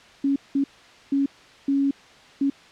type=tone bursts at uneven times; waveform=sine; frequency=277.2 Hz; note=C#4; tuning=in tune; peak=-18 dBFS; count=5; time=0.24-0.36 / 0.55-0.64 / 1.12-1.26 / 1.68-1.91 / 2.41-2.5 s; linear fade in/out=5 ms; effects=white hiss -49 dBFS RMS until 2.71 s + low-pass 4000 Hz 12 dB/octave